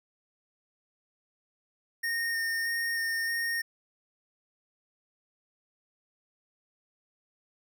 square tone with vibrato, 1837 Hz, A#6, 26 cents flat, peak -29 dBFS, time 2.03-3.62 s, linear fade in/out 10 ms, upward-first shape square, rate 1.6 Hz, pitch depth 10 cents each way, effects none

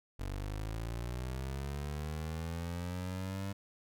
25% pulse linear sweep, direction up, 46.25 to 99 Hz, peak -33 dBFS, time 0.19-3.53 s, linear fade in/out 10 ms, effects none

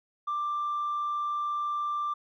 triangle tone with tanh clipping, 1181 Hz, D6, 9 cents sharp, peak -28 dBFS, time 0.27-2.14 s, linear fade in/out 10 ms, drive 5 dB, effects none

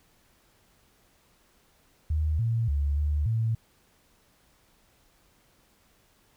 sine tone with pitch steps, 77.3 / 114.7 / 71.5 / 74.1 / 112.7 Hz, D#2 / A#2 / D2 / D2 / A2, -11 / -28 / -46 / +16 / +42 cents, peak -23 dBFS, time 2.1-3.55 s, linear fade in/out 5 ms, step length 290 ms, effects pink hiss -64 dBFS RMS until 6.36 s

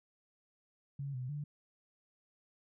sine tone with pitch steps, 139.7 / 126.6 / 146.7 Hz, C#3 / B2 / D3, +14 / +43 / -2 cents, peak -37 dBFS, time 0.99-1.44 s, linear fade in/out 5 ms, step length 150 ms, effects none

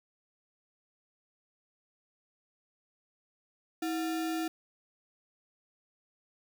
sine tone with sample-and-hold, 323.1 Hz, E4, 35 cents flat, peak -30 dBFS, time 3.82-4.48 s, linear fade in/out 5 ms, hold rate 1050 Hz, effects none

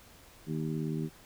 harmonic tone, 78.3 Hz, D#2, 11 cents sharp, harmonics 2 / 3 / 4 / 5, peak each -33 / -37 / -39 / -41 dBFS, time 0.46-1.1 s, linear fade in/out 50 ms, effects pink hiss -56 dBFS RMS until 1.25 s

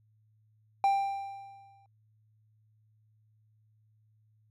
triangle tone with exponential decay, 790 Hz, G5, 13 cents sharp, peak -19 dBFS, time 0.84-1.86 s, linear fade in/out 1 ms, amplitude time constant 220 ms, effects added 108 Hz sine -64 dBFS peak until 4.5 s

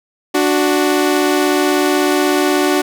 sawtooth tone pair together, 293.7 / 370 Hz, D4 / F#4, 0 / 0 cents, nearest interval major third, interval 400 cents, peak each -11 dBFS, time 0.34-2.82 s, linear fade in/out 10 ms, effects none

